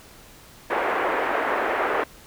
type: band-pass noise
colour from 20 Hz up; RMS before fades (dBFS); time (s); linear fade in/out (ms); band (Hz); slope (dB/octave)
pink; -24; 0.7-2.04; 5; 380 to 2000; 24
effects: pink hiss -48 dBFS RMS until 2.26 s